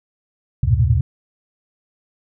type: tone cluster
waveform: sine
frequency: 71.2 / 88.7 / 107.5 / 117.6 / 128.4 Hz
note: C#2 / F2 / A2 / A#2 / C3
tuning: +47 / +27 / -40 / +16 / -32 cents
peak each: -19 dBFS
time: 0.63-1.01 s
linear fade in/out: 5 ms
effects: none